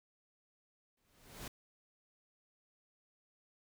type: noise with exponential growth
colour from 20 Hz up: pink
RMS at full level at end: -43 dBFS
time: 0.97-1.48 s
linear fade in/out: 5 ms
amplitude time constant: 110 ms
effects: none